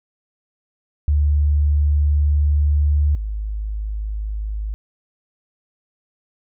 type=tone pair in turn; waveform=sine; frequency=73.42 / 52.47 Hz; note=D2 / G#1; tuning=0 / +18 cents; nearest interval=tritone; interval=582 cents; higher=first; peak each=-13 / -22 dBFS; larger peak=first; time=1.08-3.15 / 3.15-4.74 s; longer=first; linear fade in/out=0 ms; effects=none